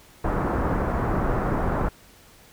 pink low-pass noise, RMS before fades -24 dBFS, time 0.24-1.89 s, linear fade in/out 5 ms, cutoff 1400 Hz, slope 24 dB/octave, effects pink hiss -52 dBFS RMS until 2.52 s

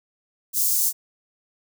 white high-pass noise, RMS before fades -21 dBFS, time 0.53-0.93 s, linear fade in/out 50 ms, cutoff 5900 Hz, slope 24 dB/octave, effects none

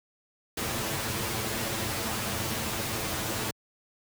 pink noise with comb filter, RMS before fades -31 dBFS, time 0.57-3.51 s, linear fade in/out 5 ms, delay 9 ms, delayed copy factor +0.65, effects high-pass 60 Hz 12 dB/octave

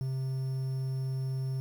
triangle tone with quantisation, 132 Hz, C3, 16 cents sharp, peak -28 dBFS, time 0.01-1.6 s, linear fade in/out 0 ms, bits 9, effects none

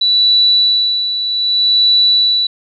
sine tone with tremolo, 3951 Hz, B7, in tune, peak -7 dBFS, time 0.01-2.47 s, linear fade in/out 5 ms, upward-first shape sine, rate 0.64 Hz, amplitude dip 60%, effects none

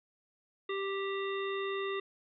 harmonic tone with a mistuned harmonic, 392 Hz, G4, in tune, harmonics 1 / 3 / 5 / 7 / 9, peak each -34 / -40 / -42 / -46 / -46 dBFS, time 0.69-2 s, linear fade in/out 5 ms, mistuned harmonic 9, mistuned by +56 cents, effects none

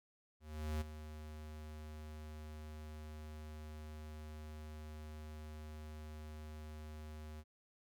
square tone with ADSR envelope, 76.8 Hz, D#2, 22 cents flat, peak -36 dBFS, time 0.4-7.44 s, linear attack 410 ms, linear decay 16 ms, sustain -12 dB, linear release 48 ms, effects none

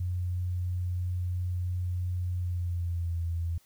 sine tone with pitch glide, 89.7 to 84.18 Hz, F2 to E2, +47 to +37 cents, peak -28 dBFS, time 0-3.58 s, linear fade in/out 5 ms, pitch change -110 cents, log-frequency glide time 2.35-3.21 s, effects white hiss -64 dBFS RMS until 3.65 s

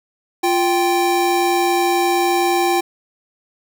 square tone pair together, 349 / 784 Hz, F4 / G5, -1 / 0 cents, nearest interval octave + major second, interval 1401 cents, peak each -18 dBFS, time 0.43-2.81 s, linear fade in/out 10 ms, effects none

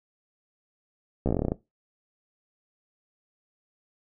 slowing click train, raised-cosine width 2 ms, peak -12 dBFS, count 12, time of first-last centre 1.26-1.519 s, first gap 14 ms, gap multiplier 1.1, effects noise-tail reverb RT60 0.2 s tail -18 dB re dry

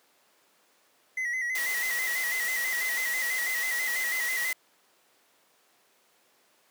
triangle tone with vibrato, 1978 Hz, B6, 2 cents sharp, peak -26 dBFS, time 1.17-4.53 s, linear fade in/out 5 ms, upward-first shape square, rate 6.1 Hz, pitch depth 53 cents each way
white noise, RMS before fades -35 dBFS, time 1.55-4.53 s, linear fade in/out 2 ms
effects pink hiss -64 dBFS RMS until 6.7 s + high-pass 400 Hz 12 dB/octave

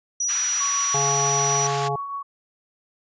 sine tone, 5840 Hz, F#8, 24 cents flat, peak -21 dBFS, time 0.2-1.67 s, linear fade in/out 5 ms
pink high-pass noise, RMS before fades -31 dBFS, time 0.28-1.89 s, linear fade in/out 20 ms, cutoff 1200 Hz, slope 24 dB/octave
sine tone with tremolo, 1118 Hz, C#6, 14 cents sharp, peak -26 dBFS, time 0.6-2.23 s, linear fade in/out 10 ms, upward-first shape triangle, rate 6.6 Hz, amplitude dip 45%
harmonic tone, 140.1 Hz, C#3, 19 cents sharp, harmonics 1 / 3 / 5 / 6, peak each -28 / -28 / -28 / -28 dBFS, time 0.94-1.96 s, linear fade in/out 5 ms
effects resampled to 16000 Hz

